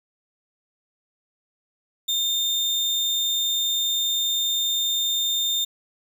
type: tone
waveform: 35% pulse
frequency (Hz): 3625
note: A#7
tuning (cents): -49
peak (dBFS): -19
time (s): 2.08-5.65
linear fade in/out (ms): 10
effects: none